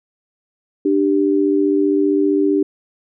sine tone pair together, 296.7 / 392 Hz, D4 / G4, +18 / 0 cents, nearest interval perfect fourth, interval 482 cents, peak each -15 / -16 dBFS, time 0.85-2.63 s, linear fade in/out 5 ms, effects none

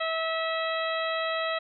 harmonic tone, 649 Hz, E5, 27 cents flat, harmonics 1 / 2 / 3 / 4 / 5 / 6, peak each -30 / -32 / -34 / -38 / -38 / -38 dBFS, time 0-1.59 s, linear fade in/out 10 ms, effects none

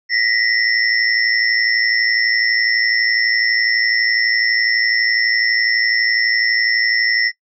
sine tone cluster, 1898 / 2010 / 5360 Hz, A#6 / B6 / E8, +31 / +30 / +28 cents, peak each -18 dBFS, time 0.09-7.32 s, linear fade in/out 50 ms, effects noise-tail reverb RT60 0.1 s tail -20 dB re dry

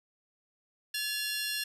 20% pulse tone cluster, 1709 / 2780 / 4217 Hz, G#6 / F7 / C8, +49 / -9 / +13 cents, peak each -31 dBFS, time 0.94-1.64 s, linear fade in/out 5 ms, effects resampled to 32000 Hz + 10-bit

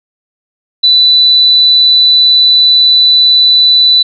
sine tone, 3981 Hz, B7, 13 cents sharp, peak -3 dBFS, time 0.83-4.03 s, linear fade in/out 10 ms, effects none

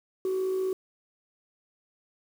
sine tone with amplitude modulation, 376.6 Hz, F#4, 31 cents sharp, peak -22 dBFS, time 0.25-0.73 s, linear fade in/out 2 ms, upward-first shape sine, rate 55.4 Hz, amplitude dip 40%, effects tanh soft clip ceiling -23 dBFS + 8-bit

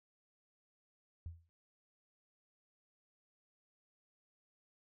sine tone with exponential decay, 83.9 Hz, E2, 31 cents sharp, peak -39 dBFS, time 1.26-1.49 s, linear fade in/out 0 ms, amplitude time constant 50 ms, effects none

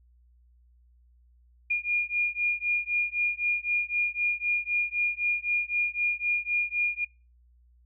sine beating tone pair, 2422 / 2425.9 Hz, D#7 / D#7, -47 / -44 cents, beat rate 3.9 Hz, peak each -28 dBFS, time 1.7-7.05 s, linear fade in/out 10 ms, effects noise-tail reverb RT60 0.3 s tail -24 dB re dry + added 60 Hz sine -57 dBFS peak until 7.85 s

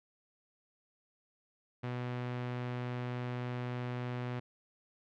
sawtooth tone with low-pass filter, 123.47 Hz, B2, in tune, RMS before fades -38 dBFS, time 1.83-4.4 s, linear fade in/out 10 ms, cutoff 2600 Hz, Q 0.96, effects none

